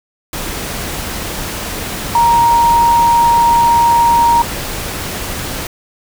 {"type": "tone in noise", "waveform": "sine", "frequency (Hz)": 937, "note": "A#5", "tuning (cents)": 9, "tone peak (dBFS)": -7, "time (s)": [2.15, 4.42], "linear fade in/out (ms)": 2, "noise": "pink", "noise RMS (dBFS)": -22, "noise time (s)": [0.33, 5.67], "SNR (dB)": 12, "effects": []}